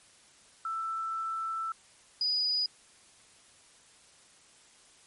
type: tone pair in turn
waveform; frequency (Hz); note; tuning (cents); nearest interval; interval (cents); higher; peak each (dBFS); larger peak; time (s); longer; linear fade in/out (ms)
sine; 1327 / 4938; E6 / D#8; +11 / -14; octave + major seventh; 2275; second; -31 / -26; second; 0.65-1.72 / 2.21-2.66; first; 2
effects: white hiss -59 dBFS RMS until 5.06 s + MP3 48 kbps